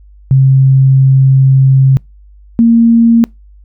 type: tone pair in turn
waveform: sine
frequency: 133.7 / 231.2 Hz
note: C3 / A#3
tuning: +38 / -14 cents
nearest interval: major sixth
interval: 948 cents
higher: second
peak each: -3 dBFS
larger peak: neither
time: 0.31-1.97 / 2.59-3.24 s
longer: first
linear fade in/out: 0 ms
effects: noise-tail reverb RT60 0.2 s tail -26 dB re dry + added 50 Hz sine -36 dBFS peak until 3.64 s